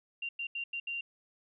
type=tone bursts at uneven times; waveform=sine; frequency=2772 Hz; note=F7; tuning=14 cents flat; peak=-34 dBFS; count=5; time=0.22-0.29 / 0.39-0.47 / 0.55-0.64 / 0.73-0.8 / 0.87-1.01 s; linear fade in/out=5 ms; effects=none